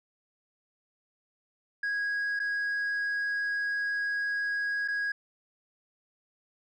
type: tone with dropouts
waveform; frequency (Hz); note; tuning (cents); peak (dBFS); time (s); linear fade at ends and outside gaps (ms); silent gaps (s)
sine; 1651; G#6; -11; -25; 1.83-5.12; 5; 2.393-2.399 / 4.878-4.883
effects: tanh soft clip ceiling -27 dBFS